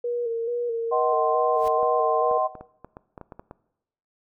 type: tone with vibrato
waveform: sine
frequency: 470 Hz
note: A#4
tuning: 14 cents sharp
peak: -24 dBFS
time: 0.04-2.38 s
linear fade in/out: 5 ms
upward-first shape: square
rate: 2.3 Hz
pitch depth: 38 cents each way
type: chord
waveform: sine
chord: C diminished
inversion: first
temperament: just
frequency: 627.9 / 753.5 / 1046.5 Hz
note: Eb5 / Gb5 / C6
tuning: +16 / +31 / 0 cents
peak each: -25 dBFS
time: 0.91-2.48 s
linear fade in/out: 20 ms
type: noise with exponential growth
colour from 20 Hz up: pink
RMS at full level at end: -39 dBFS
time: 1.51-1.68 s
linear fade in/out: 0 ms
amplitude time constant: 36 ms
type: clicks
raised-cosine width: 1 ms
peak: -25 dBFS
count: 11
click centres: 1.83 / 2.313 / 2.553 / 2.61 / 2.846 / 2.969 / 3.178 / 3.213 / 3.322 / 3.395 / 3.511 s
effects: noise-tail reverb RT60 0.9 s tail -20 dB re dry